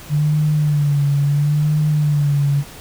sine tone with vibrato, 146.83 Hz, D3, in tune, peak -13 dBFS, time 0.09-2.64 s, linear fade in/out 50 ms, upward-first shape sine, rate 0.73 Hz, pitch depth 60 cents each way, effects pink hiss -38 dBFS RMS until 2.8 s

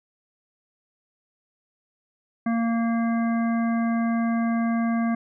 harmonic tone, 230.4 Hz, A#3, 20 cents flat, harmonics 1 / 3 / 5 / 7 / 9, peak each -21 / -31 / -35 / -38 / -40 dBFS, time 2.46-5.15 s, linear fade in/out 5 ms, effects none

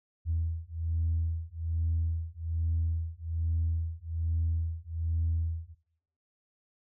sine beating tone pair, 81.6 / 82.8 Hz, E2 / E2, -17 / +8 cents, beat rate 1.2 Hz, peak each -31 dBFS, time 0.25-5.75 s, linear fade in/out 50 ms, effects noise-tail reverb RT60 0.7 s tail -18 dB re dry + tanh soft clip ceiling -21 dBFS

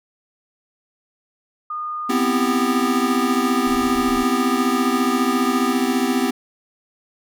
sine tone, 1223 Hz, D#6, 30 cents flat, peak -24 dBFS, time 1.7-5.73 s, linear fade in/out 5 ms
square chord, C major seventh, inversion third, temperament equal, 246.9 / 261.6 / 329.6 / 392 Hz, B3 / C4 / E4 / G4, 0 / 0 / 0 / 0 cents, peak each -22 / -22 / -28 / -26 dBFS, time 2.09-6.31 s, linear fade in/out 10 ms
brown noise, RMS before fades -36 dBFS, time 3.66-4.24 s, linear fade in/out 10 ms
effects none

